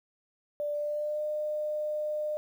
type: tone with pitch glide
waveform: sine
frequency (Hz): 588 to 604.5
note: D5 to D5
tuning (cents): +2 to +50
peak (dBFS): -29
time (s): 0.6-2.37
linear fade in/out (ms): 0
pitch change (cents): +48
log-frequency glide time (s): 0.74-1.23
effects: 10-bit